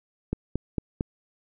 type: click train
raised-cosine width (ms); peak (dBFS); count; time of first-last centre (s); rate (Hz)
3; -13; 4; 0.33-1.009; 4.42
effects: none